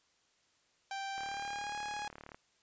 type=tone with pitch glide; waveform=sawtooth; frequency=784 to 830.6 Hz; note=G5 to G#5; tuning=0 to 0 cents; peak=-34 dBFS; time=0.91-2.08 s; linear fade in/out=2 ms; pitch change=+100 cents; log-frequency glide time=1.19-1.78 s
type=click train; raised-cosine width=0.5 ms; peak=-33 dBFS; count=44; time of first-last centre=1.18-2.345 s; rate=36.9 Hz
effects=white hiss -72 dBFS RMS until 2.62 s + resampled to 16000 Hz